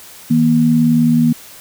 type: tone pair together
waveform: sine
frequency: 159 / 238.2 Hz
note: D#3 / A#3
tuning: +38 / +38 cents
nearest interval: perfect fifth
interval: 700 cents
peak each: -15 / -10 dBFS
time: 0.3-1.33 s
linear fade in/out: 10 ms
effects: white hiss -38 dBFS RMS until 1.6 s